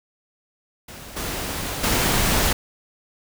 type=noise with level steps; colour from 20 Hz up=pink; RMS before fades=-39 / -28 / -20 dBFS; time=0.88-2.53 s; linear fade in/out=5 ms; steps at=1.16 / 1.83 s; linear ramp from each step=10 ms; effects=none